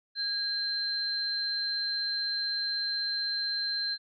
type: tone pair together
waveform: sine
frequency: 1634 / 4125 Hz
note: G#6 / C8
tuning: -29 / -25 cents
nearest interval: octave + major third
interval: 1604 cents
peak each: -37 / -29 dBFS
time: 0.15-3.98 s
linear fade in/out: 50 ms
effects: none